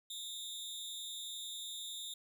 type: tone with amplitude modulation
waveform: sawtooth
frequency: 3643 Hz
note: A#7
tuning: 41 cents flat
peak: -35 dBFS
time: 0.1-2.14 s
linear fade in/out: 5 ms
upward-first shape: sine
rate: 231 Hz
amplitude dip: 95%
effects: none